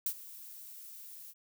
violet noise with ADSR envelope, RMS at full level -31 dBFS, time 0.06-1.34 s, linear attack 3 ms, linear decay 70 ms, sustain -18 dB, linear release 40 ms, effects none

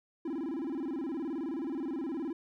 triangle tone with vibrato, 298.1 Hz, D4, 26 cents sharp, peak -31 dBFS, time 0.25-2.33 s, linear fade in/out 5 ms, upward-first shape square, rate 19 Hz, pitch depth 200 cents each way, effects none

